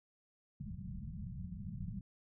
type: low-pass noise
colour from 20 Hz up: white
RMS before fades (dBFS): -44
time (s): 0.6-2.01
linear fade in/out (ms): 5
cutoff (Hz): 210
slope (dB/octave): 96
effects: none